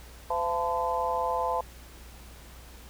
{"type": "harmonic tone with a mistuned harmonic", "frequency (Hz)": 170, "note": "F3", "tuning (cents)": -46, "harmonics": [3, 4, 5, 6], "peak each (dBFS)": [-32, -32, -30, -31], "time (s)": [0.3, 1.61], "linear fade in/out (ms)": 5, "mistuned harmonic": 5, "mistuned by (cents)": 51, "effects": ["added 60 Hz sine -47 dBFS peak until 2.89 s", "pink hiss -51 dBFS RMS until 2.89 s"]}